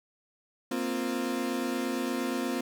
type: chord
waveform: 35% pulse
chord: Bb suspended second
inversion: none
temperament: equal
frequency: 233.1 / 261.6 / 349.2 Hz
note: Bb3 / C4 / F4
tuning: 0 / 0 / 0 cents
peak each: -33 / -30 / -33 dBFS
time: 0.71-2.61 s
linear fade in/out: 5 ms
effects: none